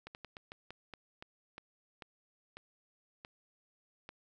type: slowing click train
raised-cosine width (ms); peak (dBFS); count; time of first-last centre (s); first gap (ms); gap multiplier
0.3; -30; 13; 0.07-4.091; 79; 1.24
effects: none